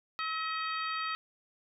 harmonic tone with a mistuned harmonic, 633 Hz, D#5, 30 cents sharp, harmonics 2 / 3 / 4 / 5 / 6 / 7, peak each -34 / -40 / -41 / -46 / -44 / -45 dBFS, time 0.19-1.15 s, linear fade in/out 0 ms, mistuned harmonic 2, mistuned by +30 cents, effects none

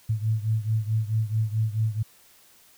sine beating tone pair, 108.5 / 113.1 Hz, A2 / A2, -24 / +48 cents, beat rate 4.6 Hz, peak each -24 / -27 dBFS, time 0.09-2.03 s, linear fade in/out 10 ms, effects white hiss -56 dBFS RMS until 2.77 s

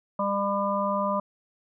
harmonic tone, 200 Hz, G3, 35 cents sharp, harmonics 1 / 3 / 5 / 6, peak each -30 / -28 / -28 / -31 dBFS, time 0.19-1.2 s, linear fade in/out 5 ms, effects none

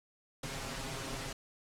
pink noise with comb filter, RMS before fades -40 dBFS, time 0.43-1.33 s, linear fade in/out 5 ms, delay 7.4 ms, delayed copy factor +0.9, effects low-pass 9000 Hz 12 dB/octave

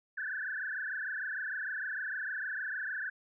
sine tone with frequency modulation, 1625 Hz, G#6, 38 cents flat, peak -34 dBFS, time 0.17-3.1 s, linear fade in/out 10 ms, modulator 26.6 Hz, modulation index 5.3, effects none

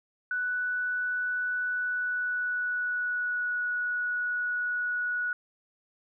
sine tone with pitch glide, 1484 to 1465.3 Hz, F#6 to F#6, +5 to -17 cents, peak -27 dBFS, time 0.31-5.33 s, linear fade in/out 2 ms, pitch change -22 cents, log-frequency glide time 1.68-3.6 s, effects none

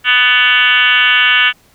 sine tone with frequency modulation, 2245 Hz, C#7, 21 cents sharp, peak -7 dBFS, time 0.04-1.53 s, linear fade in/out 50 ms, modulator 251 Hz, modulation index 3.6, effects pink hiss -50 dBFS RMS until 1.74 s

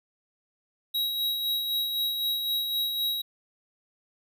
square tone with tremolo, 3840 Hz, B7, 49 cents flat, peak -25 dBFS, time 0.94-3.22 s, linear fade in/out 10 ms, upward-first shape sine, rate 3.9 Hz, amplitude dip 40%, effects none

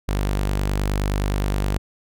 sawtooth tone, 49.58 Hz, G1, 20 cents sharp, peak -16 dBFS, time 0.08-1.78 s, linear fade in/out 10 ms, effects none

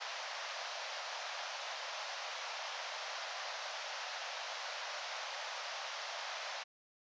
pink band-pass noise, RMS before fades -43 dBFS, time 0-6.64 s, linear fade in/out 20 ms, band 580 to 6100 Hz, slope 48 dB/octave, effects resampled to 16000 Hz

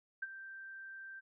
sine tone with ADSR envelope, 1568 Hz, G6, in tune, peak -34 dBFS, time 0.22-1.21 s, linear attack 8 ms, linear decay 31 ms, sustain -12 dB, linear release 25 ms, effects none

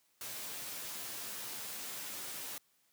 white noise with comb filter, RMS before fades -43 dBFS, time 0.21-2.58 s, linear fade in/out 2 ms, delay 12 ms, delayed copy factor -0.55, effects white hiss -73 dBFS RMS until 2.92 s + high-pass 100 Hz 12 dB/octave

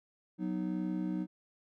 triangle chord, B major, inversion second, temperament just, 185.21 / 246.9 / 308.7 Hz, F#3 / B3 / D#4, +2 / 0 / -14 cents, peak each -33 / -39 / -34 dBFS, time 0.38-1.27 s, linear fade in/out 50 ms, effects none

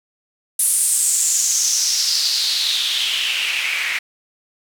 white noise with band-pass filter sweep, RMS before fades -19 dBFS, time 0.59-3.99 s, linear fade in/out 5 ms, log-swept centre 10000 to 2100 Hz, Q 4.6, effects none

